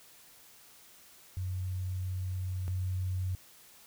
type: tone pair in turn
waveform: sine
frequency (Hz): 92.5 / 92.5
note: F#2 / F#2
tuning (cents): 0 / 0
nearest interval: unison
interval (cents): 0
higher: neither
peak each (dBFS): -32 / -30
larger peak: second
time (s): 1.37-2.68 / 2.68-3.35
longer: first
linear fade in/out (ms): 0
effects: white hiss -57 dBFS RMS until 3.86 s